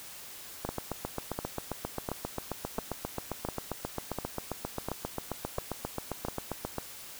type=two click trains; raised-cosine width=1 ms; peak=-18 / -18 dBFS; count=9 / 47; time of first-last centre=0.69-6.284 / 0.65-6.783 s; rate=1.43 / 7.5 Hz; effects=white hiss -46 dBFS RMS until 7.19 s